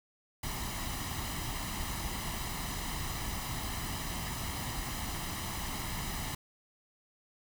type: noise with comb filter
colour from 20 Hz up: pink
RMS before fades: -37 dBFS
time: 0.43-6.35 s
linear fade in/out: 5 ms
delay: 1 ms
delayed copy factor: +0.6
effects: none